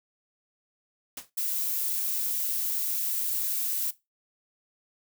white noise with exponential decay, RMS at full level -33 dBFS, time 1.17-1.3 s, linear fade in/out 5 ms, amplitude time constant 27 ms
violet noise, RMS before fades -29 dBFS, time 1.37-3.91 s, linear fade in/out 10 ms
effects noise-tail reverb RT60 0.2 s tail -17 dB re dry

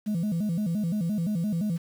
sine tone with vibrato, 188.5 Hz, F#3, 32 cents sharp, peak -22 dBFS, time 0.06-1.78 s, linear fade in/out 20 ms, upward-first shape square, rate 5.8 Hz, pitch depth 200 cents each way, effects tanh soft clip ceiling -23 dBFS + 8-bit

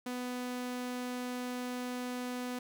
sawtooth tone, 248.5 Hz, B3, 11 cents sharp, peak -32 dBFS, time 0.06-2.59 s, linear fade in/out 5 ms, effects none

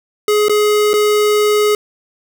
square tone with dropouts, 420 Hz, G#4, 19 cents sharp, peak -11 dBFS, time 0.28-1.75 s, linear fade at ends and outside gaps 2 ms, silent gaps 0.484-0.495 / 0.933-0.938 s, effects none

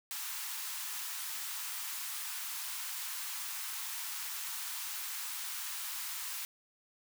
white high-pass noise, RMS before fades -40 dBFS, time 0.11-6.45 s, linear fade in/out 0 ms, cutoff 850 Hz, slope 48 dB/octave, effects none

